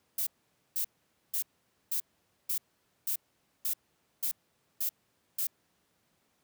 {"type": "noise bursts", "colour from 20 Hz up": "violet", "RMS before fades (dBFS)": -31, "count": 10, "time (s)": [0.18, 5.47], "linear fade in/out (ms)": 5, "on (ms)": 88, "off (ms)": 490, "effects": ["pink hiss -73 dBFS RMS until 6.43 s", "high-pass 100 Hz 12 dB/octave"]}